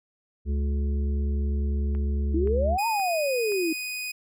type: harmonic tone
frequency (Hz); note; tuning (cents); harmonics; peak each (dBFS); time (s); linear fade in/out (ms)
71; C#2; +42; 1 / 3 / 5 / 6; -23 / -34 / -41 / -43; 0.45-2.78; 50
type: click train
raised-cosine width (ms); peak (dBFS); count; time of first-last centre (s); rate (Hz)
0.5; -31; 4; 1.95-3.521; 1.91
type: exponential two-way sweep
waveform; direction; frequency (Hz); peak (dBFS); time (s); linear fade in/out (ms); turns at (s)
sine; up then down; 311.1 to 932.3 to 311.1; -23; 2.34-3.73; 5; 2.87
type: tone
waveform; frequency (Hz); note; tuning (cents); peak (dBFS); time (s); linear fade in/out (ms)
sawtooth; 2489; D#7; 0; -27; 2.78-4.12; 10
effects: none